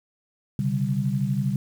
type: chord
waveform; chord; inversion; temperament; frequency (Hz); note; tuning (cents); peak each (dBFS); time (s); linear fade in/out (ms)
sine; C suspended second; none; equal with one note detuned; 130.81 / 143.23 / 196; C3 / D3 / G3; 0 / -43 / 0; -26; 0.59-1.56; 2
effects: 8-bit